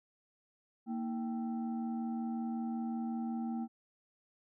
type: tone with frequency modulation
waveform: sine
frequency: 231.8 Hz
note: A#3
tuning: 10 cents flat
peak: -34 dBFS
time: 0.86-3.68 s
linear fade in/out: 50 ms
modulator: 549 Hz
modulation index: 0.56
effects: none